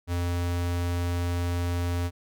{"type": "tone", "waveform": "square", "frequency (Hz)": 87.31, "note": "F2", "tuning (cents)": 0, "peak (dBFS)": -26, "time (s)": [0.07, 2.11], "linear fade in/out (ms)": 50, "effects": []}